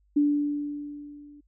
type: tone with level ramp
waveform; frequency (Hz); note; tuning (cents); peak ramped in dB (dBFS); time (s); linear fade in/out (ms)
sine; 291.6; D4; -12; -17 to -47; 0.16-1.41; 10
effects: added 50 Hz sine -62 dBFS peak until 1.47 s